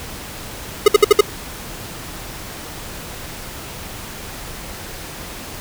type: tone bursts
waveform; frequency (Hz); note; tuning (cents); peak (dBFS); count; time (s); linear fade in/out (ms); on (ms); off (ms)
square; 416.4; G#4; +5; -5; 5; 0.86-1.209; 5; 21; 61
effects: pink hiss -32 dBFS RMS until 5.6 s